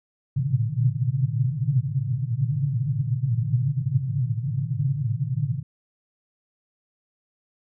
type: band-pass noise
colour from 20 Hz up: pink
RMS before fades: -24 dBFS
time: 0.36-5.63 s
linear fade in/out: 5 ms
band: 110 to 150 Hz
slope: 96 dB/octave
effects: none